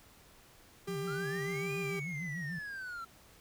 45% pulse tone, 397.1 Hz, G4, 22 cents sharp, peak -37 dBFS, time 0.87-2 s, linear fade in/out 10 ms
sine tone with vibrato, 160 Hz, D#3, 49 cents sharp, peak -38 dBFS, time 0.88-2.59 s, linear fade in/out 5 ms, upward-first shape sine, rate 6.8 Hz, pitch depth 210 cents each way
triangle linear two-way sweep, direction up then down, 1329 to 2470 to 1329 Hz, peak -38 dBFS, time 1.07-3.05 s, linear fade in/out 10 ms, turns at 1.74 s
effects pink hiss -60 dBFS RMS until 3.4 s

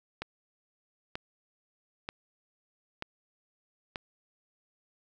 click train, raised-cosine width 0.3 ms, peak -19 dBFS, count 5, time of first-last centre 0.22-3.958 s, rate 1.07 Hz, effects none

